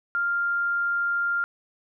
sine tone, 1396.9 Hz, F6, in tune, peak -22 dBFS, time 0.15-1.44 s, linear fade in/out 0 ms, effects none

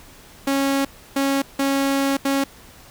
sawtooth tone bursts at uneven times, 274.9 Hz, C#4, 14 cents flat, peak -14 dBFS, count 4, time 0.47-0.85 / 1.16-1.42 / 1.59-2.17 / 2.25-2.44 s, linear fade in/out 5 ms, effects pink hiss -46 dBFS RMS until 2.9 s

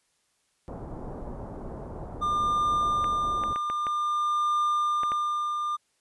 pink low-pass noise, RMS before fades -38 dBFS, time 0.68-3.53 s, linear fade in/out 0 ms, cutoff 950 Hz, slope 24 dB/octave
triangle tone with tremolo, 1200 Hz, D6, 37 cents sharp, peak -20 dBFS, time 2.21-5.77 s, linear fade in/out 20 ms, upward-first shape triangle, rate 0.52 Hz, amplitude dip 45%
clicks, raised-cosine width 0.5 ms, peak -20 dBFS, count 7, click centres 3.043 / 3.437 / 3.56 / 3.7 / 3.868 / 5.034 / 5.119 s
effects white hiss -71 dBFS RMS until 6 s + resampled to 24000 Hz

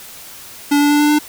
square tone with pitch steps, 288.3 / 290.8 / 293.3 / 295.9 / 298.5 Hz, D4 / D4 / D4 / D4 / D4, -32 / -17 / -2 / +13 / +28 cents, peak -11 dBFS, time 0.71-1.19 s, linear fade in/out 10 ms, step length 96 ms, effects white hiss -36 dBFS RMS until 1.28 s

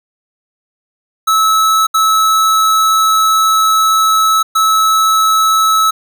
square tone bursts at uneven times, 1301 Hz, E6, 23 cents flat, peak -9 dBFS, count 3, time 1.27-1.87 / 1.94-4.43 / 4.55-5.91 s, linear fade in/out 10 ms, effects none

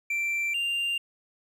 triangle tone pair in turn, 2349 / 2789 Hz, D7 / F7, 0 / -3 cents, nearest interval minor third, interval 297 cents, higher second, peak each -24 dBFS, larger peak neither, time 0.1-0.54 / 0.54-0.98 s, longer neither, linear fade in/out 5 ms, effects none

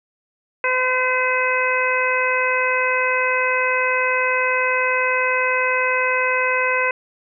harmonic tone, 510 Hz, C5, 44 cents flat, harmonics 1 / 2 / 3 / 4 / 5, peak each -23 / -23 / -23 / -23 / -23 dBFS, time 0.64-6.91 s, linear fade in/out 2 ms, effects none

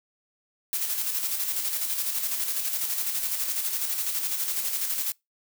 blue noise with tremolo, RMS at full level -27 dBFS, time 0.73-5.12 s, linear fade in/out 0 ms, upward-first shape square, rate 12 Hz, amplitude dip 40%, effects noise-tail reverb RT60 0.2 s tail -25 dB re dry

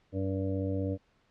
harmonic tone, 96.1 Hz, G2, 34 cents flat, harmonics 1 / 2 / 3 / 5 / 6 / 7, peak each -32 / -39 / -34 / -37 / -40 / -52 dBFS, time 0.12-0.98 s, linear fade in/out 50 ms, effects pink hiss -69 dBFS RMS until 1.3 s + low-pass 4000 Hz 12 dB/octave

